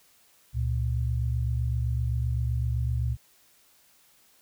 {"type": "tone pair together", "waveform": "sine", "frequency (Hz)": [70.1, 117.89], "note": ["C#2", "A#2"], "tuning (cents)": [20, 20], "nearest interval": "major sixth", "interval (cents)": 900, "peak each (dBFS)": -27, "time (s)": [0.53, 3.17], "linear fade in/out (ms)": 50, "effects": ["white hiss -61 dBFS RMS until 4.41 s"]}